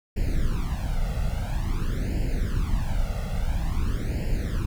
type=noise with flanger; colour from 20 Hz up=brown; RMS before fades=-25 dBFS; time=0.16-4.66 s; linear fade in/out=10 ms; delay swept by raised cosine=0.41 to 1.51 ms; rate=0.49 Hz; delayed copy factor=+1; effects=none